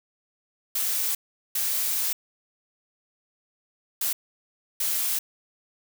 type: noise bursts at uneven times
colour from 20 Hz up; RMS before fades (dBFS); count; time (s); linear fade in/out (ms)
blue; -26; 4; 0.75-1.15 / 1.55-2.13 / 4.01-4.13 / 4.8-5.19; 5
effects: none